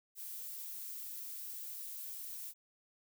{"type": "noise", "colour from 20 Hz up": "violet", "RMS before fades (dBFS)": -45, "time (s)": [0.15, 2.54], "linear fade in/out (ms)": 50, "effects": []}